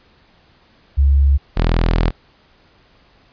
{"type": "tone pair in turn", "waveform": ["sine", "sawtooth"], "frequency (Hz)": [69.4, 41.27], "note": ["C#2", "E1"], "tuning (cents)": [3, 3], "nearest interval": "major sixth", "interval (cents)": 900, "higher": "first", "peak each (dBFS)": -9, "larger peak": "neither", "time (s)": [[0.97, 1.38], [1.56, 2.11]], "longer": "second", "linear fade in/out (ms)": 20, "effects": ["pink hiss -53 dBFS RMS until 3.32 s", "resampled to 11025 Hz"]}